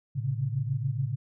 sine tone cluster, 112 / 133.2 / 140.1 Hz, A2 / C3 / C#3, +31 / +31 / +19 cents, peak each -31 dBFS, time 0.15-1.16 s, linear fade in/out 20 ms, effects none

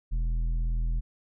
sine tone with tanh clipping, 41.2 Hz, E1, in tune, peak -26 dBFS, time 0.11-1.01 s, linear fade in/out 20 ms, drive 8 dB, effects none

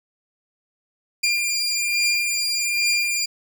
20% pulse beating tone pair, 2397 / 2398.2 Hz, D7 / D7, +35 / +36 cents, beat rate 1.2 Hz, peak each -16 / -21 dBFS, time 1.23-3.26 s, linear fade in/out 10 ms, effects none

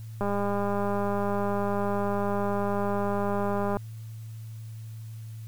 click train, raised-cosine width 1 ms, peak -16 dBFS, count 720, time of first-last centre 0.21-3.769 s, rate 202 Hz, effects added 111 Hz sine -37 dBFS peak until 5.47 s + white hiss -58 dBFS RMS until 5.47 s

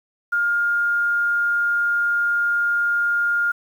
sine tone, 1412 Hz, F6, 19 cents sharp, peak -17 dBFS, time 0.32-3.52 s, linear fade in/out 10 ms, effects 8-bit

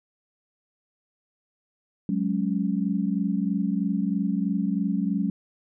sine chord, F# suspended second, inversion none, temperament just, 185 / 208.1 / 277.5 Hz, F#3 / G#3 / C#4, 0 / +4 / +2 cents, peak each -26 / -26 / -29 dBFS, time 2.09-5.3 s, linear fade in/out 2 ms, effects none

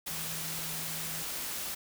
sine tone in noise, 161.1 Hz, E3, 39 cents flat, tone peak -45 dBFS, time 0.1-1.23 s, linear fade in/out 10 ms, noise white, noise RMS -37 dBFS, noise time 0.06-1.75 s, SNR -11 dB, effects none

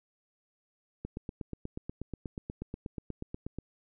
click train, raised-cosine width 3 ms, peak -24 dBFS, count 22, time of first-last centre 1.05-3.586 s, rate 8.28 Hz, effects none

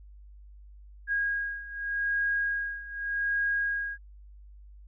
sine beating tone pair, 1636 / 1636.84 Hz, G#6 / G#6, -26 / -26 cents, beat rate 0.84 Hz, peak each -32 / -29 dBFS, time 1.07-3.98 s, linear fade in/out 50 ms, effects added 50 Hz sine -47 dBFS peak until 4.87 s

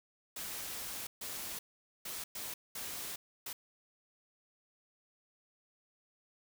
white noise bursts at uneven times, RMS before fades -42 dBFS, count 6, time 0.36-1.07 / 1.21-1.59 / 2.05-2.24 / 2.35-2.54 / 2.75-3.16 / 3.46-3.53 s, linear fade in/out 5 ms, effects none

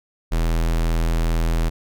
square tone, 41.2 Hz, E1, in tune, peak -18 dBFS, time 0.31-1.7 s, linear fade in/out 20 ms, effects none

